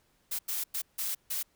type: noise bursts at uneven times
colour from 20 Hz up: blue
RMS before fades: -33 dBFS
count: 5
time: 0.31-0.39 / 0.48-0.64 / 0.74-0.82 / 0.98-1.15 / 1.3-1.43 s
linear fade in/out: 10 ms
effects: pink hiss -70 dBFS RMS until 1.55 s